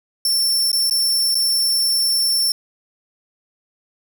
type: tone with dropouts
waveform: sawtooth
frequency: 5410 Hz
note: E8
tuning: 44 cents sharp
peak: -13 dBFS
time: 0.25-2.52 s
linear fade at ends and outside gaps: 2 ms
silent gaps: 0.717-0.729 / 0.898-0.909 / 1.346-1.352 s
effects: none